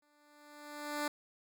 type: tone with exponential growth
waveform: 10% pulse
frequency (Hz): 294.9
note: D4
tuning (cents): +7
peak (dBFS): -24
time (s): 0.02-1.08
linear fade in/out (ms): 5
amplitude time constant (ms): 230
effects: none